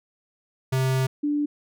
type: tone pair in turn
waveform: square / sine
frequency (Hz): 131.3 / 293.3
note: C3 / D4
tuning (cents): +6 / -2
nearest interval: octave + major second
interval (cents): 1392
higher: second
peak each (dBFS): -21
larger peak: neither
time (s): 0.72-1.07 / 1.23-1.46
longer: first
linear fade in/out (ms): 10
effects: none